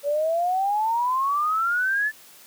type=exponential sweep; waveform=sine; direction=up; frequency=563 to 1760 Hz; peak=-20 dBFS; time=0.03-2.12 s; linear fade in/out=50 ms; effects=white hiss -49 dBFS RMS until 2.46 s + high-pass 150 Hz 12 dB/octave